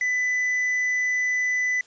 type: tone with hard clipping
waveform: sine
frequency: 1997 Hz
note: B6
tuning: 19 cents sharp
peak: -22 dBFS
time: 0.01-1.81 s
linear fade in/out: 2 ms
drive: 3 dB
effects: white hiss -54 dBFS RMS until 1.86 s + resampled to 16000 Hz